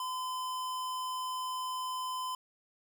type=tone; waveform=square; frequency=1020 Hz; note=C6; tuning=44 cents flat; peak=-35 dBFS; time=0-2.35 s; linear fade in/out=2 ms; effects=none